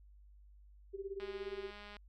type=tone with tremolo; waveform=sine; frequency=392 Hz; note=G4; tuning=in tune; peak=-37 dBFS; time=0.93-1.71 s; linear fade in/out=20 ms; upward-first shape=sine; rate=17 Hz; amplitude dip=85%
type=click train; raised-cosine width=0.3 ms; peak=-36 dBFS; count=159; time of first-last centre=1.2-1.967 s; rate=206 Hz
effects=added 50 Hz sine -57 dBFS peak until 2.08 s

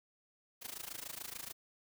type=noise with amplitude modulation; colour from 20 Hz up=white; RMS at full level=-42 dBFS; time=0.61-1.53 s; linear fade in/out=20 ms; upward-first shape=sine; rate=26.9 Hz; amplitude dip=90%; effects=none

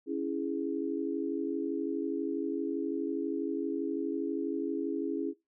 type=chord; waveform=sine; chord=C# minor; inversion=none; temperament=equal; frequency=277.2 / 329.6 / 415.3 Hz; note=C#4 / E4 / G#4; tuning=0 / 0 / 0 cents; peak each=-34 / -34 / -36 dBFS; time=0.06-5.34 s; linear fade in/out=50 ms; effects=noise-tail reverb RT60 0.2 s tail -19 dB re dry

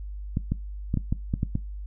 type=clicks; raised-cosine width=5 ms; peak=-12 dBFS; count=8; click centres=0.371 / 0.52 / 0.941 / 0.973 / 1.125 / 1.339 / 1.431 / 1.554 s; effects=noise-tail reverb RT60 0.2 s tail -20 dB re dry + added 50 Hz sine -33 dBFS peak until 1.86 s

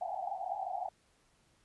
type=band-pass noise; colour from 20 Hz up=pink; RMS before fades=-38 dBFS; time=0.01-0.89 s; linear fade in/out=5 ms; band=700 to 810 Hz; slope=96 dB/octave; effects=pink hiss -70 dBFS RMS until 1.64 s + resampled to 24000 Hz

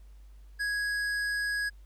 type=tone with hard clipping; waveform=sine; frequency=1661.2 Hz; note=G#6; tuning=in tune; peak=-30 dBFS; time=0.59-1.7 s; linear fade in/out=20 ms; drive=10 dB; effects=added 50 Hz sine -48 dBFS peak until 1.85 s + pink hiss -69 dBFS RMS until 1.85 s

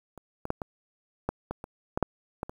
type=clicks; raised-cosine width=1 ms; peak=-30 / -21 / -12 / -19 / -13 / -18 / -24 / -14 / -8 / -17 / -24 dBFS; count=11; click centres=0.177 / 0.454 / 0.504 / 0.618 / 1.29 / 1.51 / 1.641 / 1.975 / 2.027 / 2.431 / 2.495 s; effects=8-bit

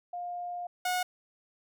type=tone pair in turn; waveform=sine / sawtooth; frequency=707 / 727.7 Hz; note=F5 / F#5; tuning=+21 / -29 cents; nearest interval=unison; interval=50 cents; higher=second; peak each=-34 / -24 dBFS; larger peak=second; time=0.13-0.67 / 0.85-1.03 s; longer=first; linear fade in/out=5 ms; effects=none

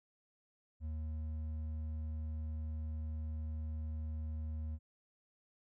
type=tone with hard clipping; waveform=triangle; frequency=77.78 Hz; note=D#2; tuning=in tune; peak=-39 dBFS; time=0.8-4.79 s; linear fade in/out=50 ms; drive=8 dB; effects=none

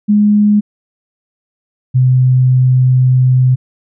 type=tone pair in turn; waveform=sine; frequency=208.1 / 128 Hz; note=G#3 / C3; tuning=+4 / -38 cents; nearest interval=minor sixth; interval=842 cents; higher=first; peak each=-6 dBFS; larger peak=neither; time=0.08-0.61 / 1.94-3.56 s; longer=second; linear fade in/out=20 ms; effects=none

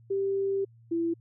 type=tone pair in turn; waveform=sine; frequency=392 / 334.6 Hz; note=G4 / E4; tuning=0 / +26 cents; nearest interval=minor third; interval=274 cents; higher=first; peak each=-25 dBFS; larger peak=neither; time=0.1-0.65 / 0.91-1.14 s; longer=first; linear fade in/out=10 ms; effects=added 115 Hz sine -53 dBFS peak until 1.2 s

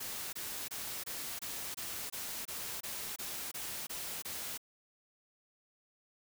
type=noise bursts; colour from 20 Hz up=white; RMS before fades=-41 dBFS; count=13; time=0-4.578 s; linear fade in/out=10 ms; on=330 ms; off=24 ms; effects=none

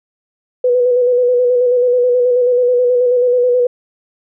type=tone with vibrato; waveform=sine; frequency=493.9 Hz; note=B4; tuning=in tune; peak=-9 dBFS; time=0.64-3.67 s; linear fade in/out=5 ms; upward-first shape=square; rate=9.3 Hz; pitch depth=27 cents each way; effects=none

